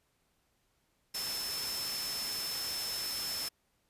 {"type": "tone in noise", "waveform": "sine", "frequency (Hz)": 5274, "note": "E8", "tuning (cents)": 0, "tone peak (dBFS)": -36, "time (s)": [1.14, 3.49], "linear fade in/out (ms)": 10, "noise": "white", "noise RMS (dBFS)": -39, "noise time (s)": [1.14, 3.49], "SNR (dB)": 0, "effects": ["pink hiss -75 dBFS RMS until 3.89 s", "resampled to 32000 Hz"]}